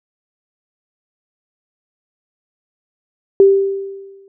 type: tone with exponential decay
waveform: sine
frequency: 392 Hz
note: G4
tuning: in tune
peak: -3 dBFS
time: 3.4-4.28 s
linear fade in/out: 1 ms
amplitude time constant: 190 ms
effects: none